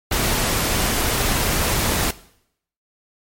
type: noise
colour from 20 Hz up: pink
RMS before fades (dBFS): -20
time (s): 0.11-2.11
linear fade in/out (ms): 5
effects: noise-tail reverb RT60 0.7 s tail -18 dB re dry + MP3 64 kbps